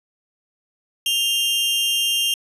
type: tone pair together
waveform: 40% pulse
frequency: 2800 / 3179 Hz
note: F7 / G7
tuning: +4 / +24 cents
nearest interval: major second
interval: 220 cents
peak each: -20 dBFS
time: 1.06-2.34 s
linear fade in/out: 2 ms
effects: resampled to 32000 Hz